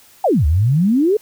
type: exponential two-way sweep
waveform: sine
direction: down then up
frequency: 843 to 69.7 to 446.2 Hz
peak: -11 dBFS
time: 0.24-1.17 s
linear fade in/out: 5 ms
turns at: 0.46 s
effects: white hiss -48 dBFS RMS until 1.21 s